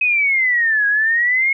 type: exponential two-way sweep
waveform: sine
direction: down then up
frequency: 2546 to 1642 to 2183 Hz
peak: -13 dBFS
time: 0.01-1.53 s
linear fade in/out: 5 ms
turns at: 0.87 s
effects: none